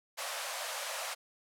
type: high-pass noise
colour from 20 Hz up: pink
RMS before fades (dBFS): -38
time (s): 0.17-1.15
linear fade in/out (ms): 20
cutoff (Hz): 520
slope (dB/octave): 96
effects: low-pass 12000 Hz 12 dB/octave